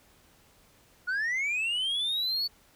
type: linear sweep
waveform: sine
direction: up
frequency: 1425 to 4491 Hz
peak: -24 dBFS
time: 1.07-2.48 s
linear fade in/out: 20 ms
effects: tanh soft clip ceiling -26 dBFS + pink hiss -61 dBFS RMS until 2.75 s